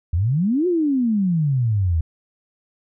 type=exponential two-way sweep; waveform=sine; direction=up then down; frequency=77.4 to 370 to 77.4 Hz; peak=-16 dBFS; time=0.13-2.01 s; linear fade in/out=5 ms; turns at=0.67 s; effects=none